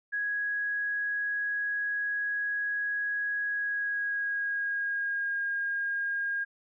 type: tone with pitch glide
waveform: sine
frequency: 1661.2 to 1622.3 Hz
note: G#6 to G#6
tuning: 0 to -41 cents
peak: -28 dBFS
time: 0.12-6.45 s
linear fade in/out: 20 ms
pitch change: -41 cents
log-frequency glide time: 3.44-5.42 s
effects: none